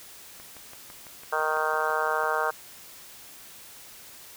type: click train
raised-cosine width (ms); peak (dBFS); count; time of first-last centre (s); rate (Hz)
0.5; -31; 12; 0.4-2.236; 5.99
type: harmonic tone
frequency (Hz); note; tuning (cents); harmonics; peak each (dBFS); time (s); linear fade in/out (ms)
155.56; D#3; 0; 3 / 4 / 5 / 6 / 7 / 8 / 9 / 10; -32 / -32 / -32 / -32 / -32 / -32 / -32 / -32; 1.32-2.51; 10
effects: white hiss -47 dBFS RMS until 4.36 s